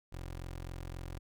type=tone; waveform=20% pulse; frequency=43.8 Hz; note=F1; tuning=6 cents sharp; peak=-36 dBFS; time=0.12-1.19 s; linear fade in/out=10 ms; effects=none